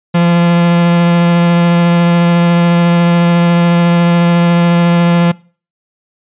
45% pulse tone with vibrato, 171.9 Hz, F3, 27 cents flat, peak -7 dBFS, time 0.14-5.32 s, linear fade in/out 10 ms, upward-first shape triangle, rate 14 Hz, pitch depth 12 cents each way, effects noise-tail reverb RT60 0.4 s tail -23 dB re dry + resampled to 8000 Hz

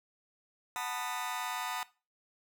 sawtooth chord, B dominant seventh, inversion second, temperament just, 740.8 / 889 / 987.8 / 1234.7 Hz, F#5 / A5 / B5 / D#6, +2 / +18 / 0 / -14 cents, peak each -37 / -37 / -36 / -37 dBFS, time 0.76-1.83 s, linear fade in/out 0 ms, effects noise-tail reverb RT60 0.3 s tail -18 dB re dry

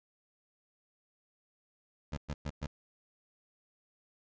20% pulse tone bursts, 74.3 Hz, D2, 21 cents sharp, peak -30 dBFS, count 4, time 2.12-2.67 s, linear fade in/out 10 ms, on 55 ms, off 110 ms, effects resampled to 16000 Hz

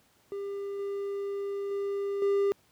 triangle tone with level steps, 399.4 Hz, G4, 32 cents sharp, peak -31 / -29 / -27 / -21 dBFS, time 0.32-2.52 s, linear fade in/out 0 ms, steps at 0.79 / 1.71 / 2.22 s, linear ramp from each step 2 ms, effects pink hiss -65 dBFS RMS until 2.71 s + high-pass 80 Hz 12 dB/octave

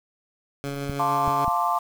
15% pulse tone with tremolo, 140.6 Hz, C#3, 25 cents sharp, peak -22 dBFS, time 0.64-1.45 s, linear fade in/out 0 ms, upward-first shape sine, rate 6.6 Hz, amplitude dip 25%
clicks, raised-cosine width 5 ms, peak -18 dBFS, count 3, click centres 0.897 / 1.279 / 1.48 s
sine chord, D minor seventh, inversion first, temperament equal, 698.5 / 880 / 1046.5 / 1174.7 Hz, F5 / A5 / C6 / D6, 0 / 0 / 0 / 0 cents, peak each -26 dBFS, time 0.99-1.79 s, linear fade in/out 10 ms
effects 7-bit

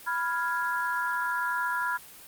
sine chord, F diminished, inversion second, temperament equal, 987.8 / 1396.9 / 1661.2 Hz, Cb6 / F6 / Ab6, 0 / 0 / 0 cents, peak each -30 / -30 / -32 dBFS, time 0.06-1.98 s, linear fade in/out 20 ms, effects white hiss -48 dBFS RMS until 2.27 s + Opus 32 kbps

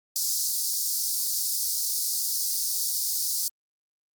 pink high-pass noise, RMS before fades -27 dBFS, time 0.16-3.48 s, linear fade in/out 0 ms, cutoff 4600 Hz, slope 48 dB/octave, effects Opus 48 kbps

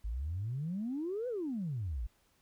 sine exponential two-way sweep, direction up then down, 49.97 to 515 to 49.97 Hz, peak -33 dBFS, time 0.04-2.07 s, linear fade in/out 10 ms, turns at 1.28 s, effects tanh soft clip ceiling -29 dBFS + pink hiss -71 dBFS RMS until 2.41 s

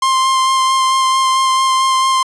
45% pulse tone with vibrato, 1053 Hz, C6, 11 cents sharp, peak -11 dBFS, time 0.02-2.23 s, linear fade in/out 5 ms, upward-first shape sine, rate 4.5 Hz, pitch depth 12 cents each way, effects resampled to 24000 Hz

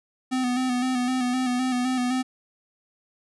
square tone with vibrato, 252.2 Hz, B3, 36 cents sharp, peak -23 dBFS, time 0.31-2.23 s, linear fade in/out 20 ms, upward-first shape square, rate 3.9 Hz, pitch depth 34 cents each way, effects resampled to 24000 Hz

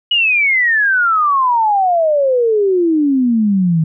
sine exponential sweep, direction down, 2939 to 155.56 Hz, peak -10 dBFS, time 0.11-3.84 s, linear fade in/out 5 ms, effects none

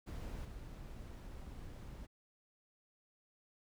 brown noise with level steps, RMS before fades -44 / -49 dBFS, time 0.06-2.07 s, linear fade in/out 20 ms, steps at 0.45 s, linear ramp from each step 2 ms, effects none

